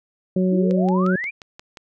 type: harmonic tone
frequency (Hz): 185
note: F#3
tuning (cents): 0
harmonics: 1 / 2 / 3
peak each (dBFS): -17 / -23 / -27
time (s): 0.36-1.16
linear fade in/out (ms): 5
type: exponential sweep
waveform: sine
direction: up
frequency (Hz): 293.7 to 2467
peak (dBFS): -24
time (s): 0.51-1.31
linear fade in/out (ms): 20
type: click train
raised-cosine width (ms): 0.2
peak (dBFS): -21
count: 7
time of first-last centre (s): 0.71-1.772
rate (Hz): 5.65
effects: none